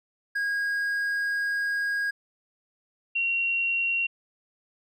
triangle / sine tone pair in turn, 1637 / 2745 Hz, G#6 / F7, -25 / -31 cents, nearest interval major sixth, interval 894 cents, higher second, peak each -23 dBFS, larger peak neither, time 0.35-2.11 / 3.15-4.07 s, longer first, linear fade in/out 10 ms, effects none

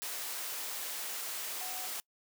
sine tone in noise, 740 Hz, F#5, in tune, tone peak -45 dBFS, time 1.61-1.87 s, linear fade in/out 0 ms, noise white, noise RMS -39 dBFS, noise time 0.02-2 s, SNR -9 dB, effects noise-tail reverb RT60 0.1 s tail -25 dB re dry + high-pass 400 Hz 12 dB/octave

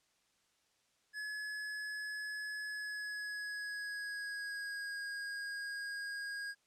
square tone with pitch glide, 1700 to 1633.6 Hz, G#6 to G#6, +40 to -29 cents, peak -40 dBFS, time 1.13-6.55 s, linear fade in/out 50 ms, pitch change -69 cents, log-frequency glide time 2.65-5.03 s, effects white hiss -75 dBFS RMS until 6.66 s + low-pass 8000 Hz 12 dB/octave

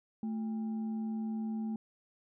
sine tone with frequency modulation, 219.9 Hz, A3, 1 cent flat, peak -33 dBFS, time 0.23-1.76 s, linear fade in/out 2 ms, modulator 581 Hz, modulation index 0.22, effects none

